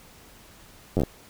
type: slowing click train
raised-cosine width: 2 ms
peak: -10 dBFS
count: 6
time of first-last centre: 0.97-1.035 s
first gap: 10 ms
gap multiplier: 1.13
effects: pink hiss -51 dBFS RMS until 1.29 s